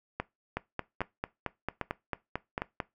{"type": "two click trains", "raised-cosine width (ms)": 0.5, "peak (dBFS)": [-16, -16], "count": [4, 11], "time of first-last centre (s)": [[0.2, 2.619], [0.57, 2.802]], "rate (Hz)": [1.24, 4.48], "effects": ["noise-tail reverb RT60 0.2 s tail -20 dB re dry"]}